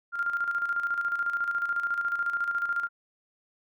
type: tone with tremolo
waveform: sine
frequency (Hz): 1396.9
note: F6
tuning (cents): 0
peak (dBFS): -24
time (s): 0.12-2.89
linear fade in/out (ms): 50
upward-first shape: square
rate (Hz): 14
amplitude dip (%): 55
effects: none